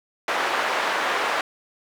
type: band-pass noise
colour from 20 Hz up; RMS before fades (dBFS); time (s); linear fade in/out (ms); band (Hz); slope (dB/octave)
white; -24; 0.28-1.41; 2; 520 to 1600; 12
effects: none